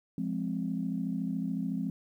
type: chord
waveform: sine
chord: F minor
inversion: none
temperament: equal with one note detuned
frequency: 173.91 / 207.7 / 261.6 Hz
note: F3 / Ab3 / C4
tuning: -7 / 0 / 0 cents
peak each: -34 dBFS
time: 0.18-1.9 s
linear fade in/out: 2 ms
effects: tanh soft clip ceiling -20 dBFS + 11-bit